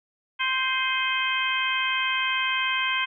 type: harmonic tone with a mistuned harmonic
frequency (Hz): 523.3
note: C5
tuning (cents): 0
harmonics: 2 / 3 / 4 / 5 / 6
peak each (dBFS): -29 / -29 / -29 / -29 / -29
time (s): 0.39-3.06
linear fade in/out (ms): 20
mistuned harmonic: 5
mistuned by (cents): -49
effects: none